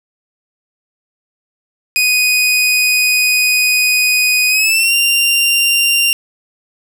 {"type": "tone with pitch glide", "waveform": "sawtooth", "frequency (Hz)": [2490, 2779], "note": ["D#7", "F7"], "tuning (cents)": [1, -9], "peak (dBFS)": -7, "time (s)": [1.96, 6.13], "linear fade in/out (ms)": 0, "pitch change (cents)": 190, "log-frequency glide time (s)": [4.49, 4.94], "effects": []}